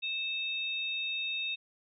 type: tone pair together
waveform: sine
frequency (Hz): 2626 / 3707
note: E7 / A#7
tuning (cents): -7 / -10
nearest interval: tritone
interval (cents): 597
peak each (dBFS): -34 / -35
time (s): 0.02-1.56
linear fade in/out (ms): 20
effects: none